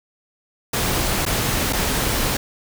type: noise with dropouts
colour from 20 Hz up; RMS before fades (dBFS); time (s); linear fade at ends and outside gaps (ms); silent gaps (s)
pink; -21; 0.73-2.37; 5; 1.253-1.262 / 1.727-1.731
effects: none